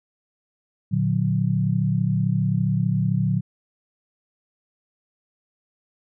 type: tone cluster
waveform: sine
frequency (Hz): 116.2 / 147.9 / 183.2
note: A#2 / D3 / F#3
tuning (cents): -5 / +13 / -17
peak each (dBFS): -23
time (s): 0.91-3.41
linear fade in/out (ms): 20
effects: none